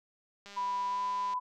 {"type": "click train", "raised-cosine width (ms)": 0.2, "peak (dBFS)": -32, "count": 177, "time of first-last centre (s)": [0.46, 1.336], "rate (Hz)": 201}
{"type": "tone with pitch glide", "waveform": "sine", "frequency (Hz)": [987.8, 999.3], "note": ["B5", "B5"], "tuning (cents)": [0, 20], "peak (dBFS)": -30, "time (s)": [0.56, 1.4], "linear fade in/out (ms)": 20, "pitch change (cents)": 20, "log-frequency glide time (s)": [0.87, 1.02]}
{"effects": []}